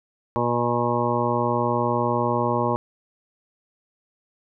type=harmonic tone; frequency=120 Hz; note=B2; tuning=49 cents flat; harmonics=1 / 2 / 3 / 4 / 5 / 7 / 8 / 9; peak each=-28 / -28 / -28 / -28 / -28 / -28 / -28 / -28 dBFS; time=0.36-2.76 s; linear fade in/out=0 ms; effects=none